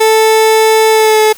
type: tone with pitch glide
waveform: 30% pulse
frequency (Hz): 440 to 431.9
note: A4 to A4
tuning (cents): 0 to -32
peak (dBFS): -3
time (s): 0-1.33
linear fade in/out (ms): 10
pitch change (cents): -32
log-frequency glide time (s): 0.9-1.21
effects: white hiss -35 dBFS RMS until 1.37 s